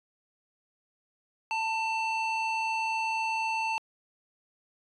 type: tone with band-pass filter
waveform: square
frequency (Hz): 892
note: A5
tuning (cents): +23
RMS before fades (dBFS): -30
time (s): 1.51-3.78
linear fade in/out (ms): 0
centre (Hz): 1900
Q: 4.4
effects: resampled to 24000 Hz